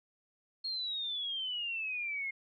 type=exponential sweep; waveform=sine; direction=down; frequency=4300 to 2133 Hz; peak=-34 dBFS; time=0.64-2.31 s; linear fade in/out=10 ms; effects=none